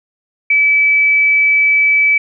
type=tone; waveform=sine; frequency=2300 Hz; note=D7; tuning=37 cents flat; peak=-8 dBFS; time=0.5-2.18 s; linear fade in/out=5 ms; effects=none